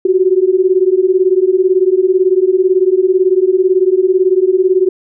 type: beating tone pair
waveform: sine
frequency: 363.8 / 381.8 Hz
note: F#4 / G4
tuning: -29 / -46 cents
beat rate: 18 Hz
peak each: -11 dBFS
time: 0.05-4.89 s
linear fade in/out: 5 ms
effects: none